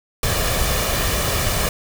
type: noise with comb filter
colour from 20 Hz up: pink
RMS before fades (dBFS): -20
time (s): 0.23-1.69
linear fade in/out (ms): 2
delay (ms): 1.7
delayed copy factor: +0.5
effects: none